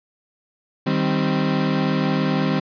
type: chord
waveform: 35% pulse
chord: C minor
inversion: first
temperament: equal with one note detuned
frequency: 155.56 / 195.43 / 261.6 Hz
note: Eb3 / G3 / C4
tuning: 0 / -5 / 0 cents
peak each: -21 dBFS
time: 0.86-2.6 s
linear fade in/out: 10 ms
effects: resampled to 11025 Hz